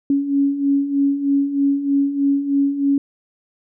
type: beating tone pair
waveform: sine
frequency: 277.2 / 280.4 Hz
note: C#4 / C#4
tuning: 0 / +20 cents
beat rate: 3.2 Hz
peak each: -22 / -16 dBFS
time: 0.1-2.98 s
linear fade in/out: 2 ms
effects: none